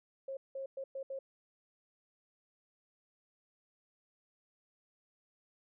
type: tone bursts at uneven times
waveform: sine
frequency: 539 Hz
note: C#5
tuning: 49 cents flat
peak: -38 dBFS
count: 5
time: 0.28-0.37 / 0.55-0.66 / 0.77-0.84 / 0.95-1.03 / 1.1-1.19 s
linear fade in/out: 5 ms
effects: none